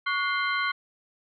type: tone cluster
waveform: sine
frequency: 1120 / 1454 / 2095 / 3135 / 4077 Hz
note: C#6 / F#6 / C7 / G7 / C8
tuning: +18 / -31 / +2 / -1 / -46 cents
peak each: -29 / -29 / -29 / -37 / -38 dBFS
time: 0.06-0.72 s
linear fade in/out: 10 ms
effects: none